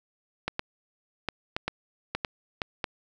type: clicks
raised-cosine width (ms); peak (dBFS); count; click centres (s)
0.3; -12; 9; 0.48 / 0.594 / 1.287 / 1.565 / 1.68 / 2.15 / 2.248 / 2.618 / 2.842
effects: none